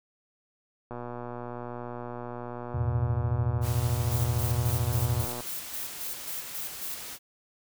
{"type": "click train", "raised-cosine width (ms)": 1, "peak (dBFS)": -24, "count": 545, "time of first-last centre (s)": [0.91, 5.406], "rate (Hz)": 121}
{"type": "chord", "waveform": "sine", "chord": "E suspended fourth", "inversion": "none", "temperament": "equal", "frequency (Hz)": [82.41, 110, 123.47], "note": ["E2", "A2", "B2"], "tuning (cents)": [0, 0, 0], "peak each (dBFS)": [-31, -29, -28], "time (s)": [2.74, 5.25], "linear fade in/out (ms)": 10}
{"type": "noise", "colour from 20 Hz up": "white", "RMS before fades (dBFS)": -40, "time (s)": [3.61, 7.19], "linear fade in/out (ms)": 50}
{"type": "noise bursts", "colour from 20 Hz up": "violet", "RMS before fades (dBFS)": -36, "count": 11, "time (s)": [4.11, 6.95], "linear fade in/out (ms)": 10, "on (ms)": 140, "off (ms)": 130}
{"effects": []}